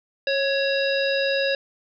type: harmonic tone with a mistuned harmonic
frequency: 548 Hz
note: C#5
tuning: 20 cents flat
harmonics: 1 / 3 / 5 / 7 / 9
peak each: -22 / -27 / -29 / -30 / -32 dBFS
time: 0.27-1.55 s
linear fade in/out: 2 ms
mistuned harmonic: 3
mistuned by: +28 cents
effects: none